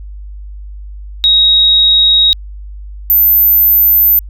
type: tone pair in turn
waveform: sine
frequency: 3787 / 14203 Hz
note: A#7 / A9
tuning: +27 / +15 cents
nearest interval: octave + major seventh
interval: 2288 cents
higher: second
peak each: -5 dBFS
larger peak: neither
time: 1.24-2.33 / 3.1-4.19 s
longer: neither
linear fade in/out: 0 ms
effects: added 50 Hz sine -25 dBFS peak until 4.29 s